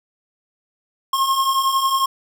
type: beating tone pair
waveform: square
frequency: 1066 / 1077 Hz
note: C6 / C6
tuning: +32 / +50 cents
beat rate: 11 Hz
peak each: -24 / -18 dBFS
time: 1.13-2.06 s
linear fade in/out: 5 ms
effects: none